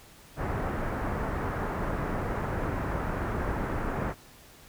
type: low-pass noise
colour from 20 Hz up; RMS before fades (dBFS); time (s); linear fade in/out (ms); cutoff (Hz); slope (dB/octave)
pink; -31; 0.36-4.15; 50; 1700; 24
effects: pink hiss -53 dBFS RMS until 4.68 s

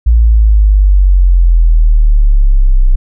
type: exponential sweep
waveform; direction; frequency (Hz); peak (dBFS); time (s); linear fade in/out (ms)
sine; down; 58.1 to 31; -3; 0.06-2.96; 10
effects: none

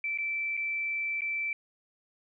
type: tone with dropouts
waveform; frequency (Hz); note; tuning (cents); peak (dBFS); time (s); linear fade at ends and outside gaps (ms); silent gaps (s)
sine; 2329; D7; -15; -29; 0.04-1.53; 2; 0.176-0.185 / 0.569-0.574 / 1.208-1.218
effects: none

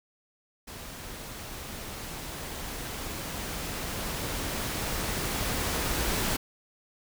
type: noise with level ramp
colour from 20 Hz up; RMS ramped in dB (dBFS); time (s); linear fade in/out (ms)
pink; -42 to -28; 0.67-6.37; 10
effects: none

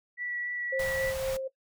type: tone with vibrato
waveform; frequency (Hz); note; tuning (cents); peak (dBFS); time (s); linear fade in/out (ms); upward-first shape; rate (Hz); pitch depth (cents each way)
sine; 1949; B6; -23; -32; 0.17-1.14; 50; sine; 3.6; 9
type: tone with tremolo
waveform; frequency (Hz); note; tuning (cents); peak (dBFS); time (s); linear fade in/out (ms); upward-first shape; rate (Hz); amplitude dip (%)
sine; 530; C5; +22; -27; 0.72-1.48; 10; triangle; 3.9; 45
type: band-stop noise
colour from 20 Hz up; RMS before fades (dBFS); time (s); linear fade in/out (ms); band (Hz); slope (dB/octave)
pink; -39; 0.79-1.37; 5; 200 to 490; 96
effects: noise-tail reverb RT60 0.1 s tail -18 dB re dry

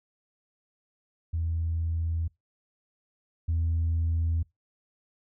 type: tone pair in turn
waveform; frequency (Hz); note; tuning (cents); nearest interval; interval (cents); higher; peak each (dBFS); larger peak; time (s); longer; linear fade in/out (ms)
sine; 82.41 / 82.41; E2 / E2; 0 / 0; unison; 0; neither; -25 / -22; second; 1.33-2.28 / 3.48-4.43; neither; 10
effects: noise-tail reverb RT60 0.2 s tail -25 dB re dry + tanh soft clip ceiling -21 dBFS

